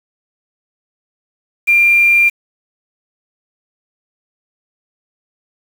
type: tone with quantisation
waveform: sine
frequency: 2386 Hz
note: D7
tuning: 27 cents sharp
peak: -7 dBFS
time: 1.67-2.3 s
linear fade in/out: 20 ms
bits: 5
effects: none